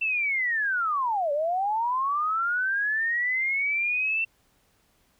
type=linear two-way sweep; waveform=sine; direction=down then up; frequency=2694 to 561 to 2694 Hz; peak=-23 dBFS; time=0.01-4.25 s; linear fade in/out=10 ms; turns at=1.32 s; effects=pink hiss -66 dBFS RMS until 5.19 s